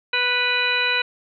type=harmonic tone; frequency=493.9 Hz; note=B4; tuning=in tune; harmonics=1 / 2 / 3 / 4 / 5 / 6 / 8; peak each=-31 / -30 / -24 / -29 / -22 / -28 / -26 dBFS; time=0.13-1.02 s; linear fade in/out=5 ms; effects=none